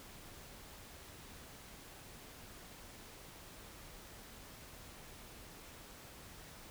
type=silence; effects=pink hiss -54 dBFS RMS until 6.7 s